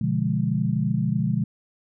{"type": "chord", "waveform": "sine", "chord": "B diminished seventh", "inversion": "none", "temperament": "equal", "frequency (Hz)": [123.47, 146.83, 174.61, 207.7], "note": ["B2", "D3", "F3", "Ab3"], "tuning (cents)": [0, 0, 0, 0], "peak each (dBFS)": -26, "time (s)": [0.01, 1.44], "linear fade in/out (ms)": 5, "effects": []}